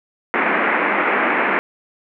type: band-pass noise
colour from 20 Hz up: white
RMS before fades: -18 dBFS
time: 0.34-1.59 s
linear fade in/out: 0 ms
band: 200 to 2300 Hz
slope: 48 dB/octave
effects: none